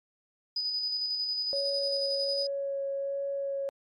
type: tone with tremolo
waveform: sine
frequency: 4978 Hz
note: D#8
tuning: in tune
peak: -27 dBFS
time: 0.56-2.47 s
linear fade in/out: 5 ms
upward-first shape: square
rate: 11 Hz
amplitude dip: 30%
type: tone with vibrato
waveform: sine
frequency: 554.4 Hz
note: C#5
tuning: in tune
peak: -29 dBFS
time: 1.53-3.69 s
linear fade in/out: 0 ms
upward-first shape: sine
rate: 1.3 Hz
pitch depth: 9 cents each way
effects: tanh soft clip ceiling -20 dBFS + MP3 64 kbps